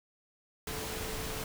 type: tone in noise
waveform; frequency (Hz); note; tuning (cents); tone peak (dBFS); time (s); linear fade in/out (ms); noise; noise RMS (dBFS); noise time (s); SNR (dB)
sine; 440; A4; 0; -44; 0.67-1.44; 2; pink; -38; 0.67-1.44; -9
effects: none